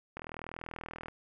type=click train; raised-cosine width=0.5 ms; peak=-26 dBFS; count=38; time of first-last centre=0.17-1.084 s; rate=40.5 Hz; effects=none

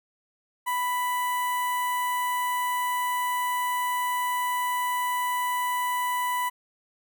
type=tone with notch filter; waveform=sawtooth; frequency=990 Hz; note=B5; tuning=4 cents sharp; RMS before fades=-27 dBFS; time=0.66-6.5 s; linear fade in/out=20 ms; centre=4700 Hz; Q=0.57; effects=none

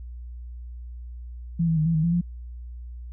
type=tone with pitch steps; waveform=sine; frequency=167.9 / 163 / 155 / 165.9 / 157.1 / 169.5 / 173.7 Hz; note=E3 / E3 / D#3 / E3 / D#3 / E3 / F3; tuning=+32 / -19 / -6 / +11 / +17 / +49 / -9 cents; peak=-19 dBFS; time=1.59-2.213 s; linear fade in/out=10 ms; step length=89 ms; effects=added 60 Hz sine -35 dBFS peak until 3.12 s

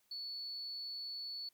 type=tone; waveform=triangle; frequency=4435 Hz; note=C#8; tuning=in tune; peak=-38 dBFS; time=0.11-1.49 s; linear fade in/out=5 ms; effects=tanh soft clip ceiling -39 dBFS + white hiss -75 dBFS RMS until 1.53 s

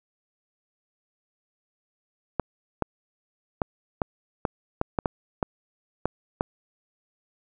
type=clicks; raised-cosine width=1 ms; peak=-9 dBFS; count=11; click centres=2.397 / 2.823 / 3.618 / 4.018 / 4.452 / 4.814 / 4.988 / 5.058 / 5.428 / 6.056 / 6.409 s; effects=none

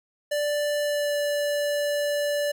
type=tone with pitch glide; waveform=square; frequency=587.3 to 582.6 Hz; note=D5 to D5; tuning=0 to -14 cents; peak=-24 dBFS; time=0.31-2.52 s; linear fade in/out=10 ms; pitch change=-14 cents; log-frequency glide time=0.81-1.15 s; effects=none

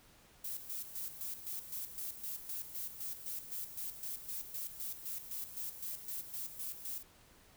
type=noise with tremolo; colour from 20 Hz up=violet; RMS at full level=-41 dBFS; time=0.44-7.03 s; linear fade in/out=5 ms; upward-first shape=square; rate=3.9 Hz; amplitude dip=65%; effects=pink hiss -63 dBFS RMS until 7.56 s

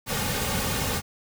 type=noise with comb filter; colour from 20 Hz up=pink; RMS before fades=-27 dBFS; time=0.06-1.02 s; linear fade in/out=50 ms; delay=3 ms; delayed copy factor=-0.65; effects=none

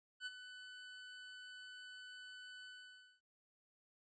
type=tone with ADSR envelope; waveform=25% pulse; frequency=1499 Hz; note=F#6; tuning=22 cents sharp; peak=-37 dBFS; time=0.2-3.21 s; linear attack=62 ms; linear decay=31 ms; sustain=-11 dB; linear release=540 ms; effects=resampled to 16000 Hz

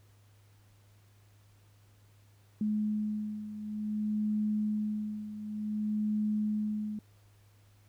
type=beating tone pair; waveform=sine; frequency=212 / 212.55 Hz; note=G#3 / G#3; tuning=+36 / +40 cents; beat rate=0.55 Hz; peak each=-31 / -36 dBFS; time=2.61-6.99 s; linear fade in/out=2 ms; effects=added 102 Hz sine -59 dBFS peak until 7.88 s + pink hiss -68 dBFS RMS until 7.88 s

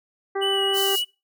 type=harmonic tone; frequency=392 Hz; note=G4; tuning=in tune; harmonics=1 / 2 / 3 / 4 / 5; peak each=-24 / -30 / -34 / -36 / -38 dBFS; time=0.35-0.96 s; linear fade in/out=10 ms
type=tone with vibrato; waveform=triangle; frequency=2947 Hz; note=F#7; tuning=8 cents flat; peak=-21 dBFS; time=0.41-1.05 s; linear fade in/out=20 ms; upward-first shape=sine; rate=3.2 Hz; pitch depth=25 cents each way
type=high-pass noise; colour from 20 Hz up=white; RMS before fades=-29 dBFS; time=0.73-1.03 s; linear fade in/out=50 ms; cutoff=3900 Hz; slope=96 dB/octave
effects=noise-tail reverb RT60 0.3 s tail -26 dB re dry

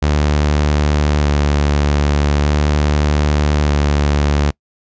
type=tone with vibrato; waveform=sawtooth; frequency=73.42 Hz; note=D2; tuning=in tune; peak=-8 dBFS; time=0.02-4.51 s; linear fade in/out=10 ms; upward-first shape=square; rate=0.41 Hz; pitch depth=16 cents each way; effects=noise-tail reverb RT60 0.1 s tail -26 dB re dry + resampled to 16000 Hz

